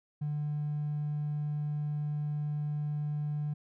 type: tone with hard clipping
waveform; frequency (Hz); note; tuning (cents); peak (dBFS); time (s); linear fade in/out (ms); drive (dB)
triangle; 148.5; D3; +20; -31; 0.21-3.54; 10; 4
effects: none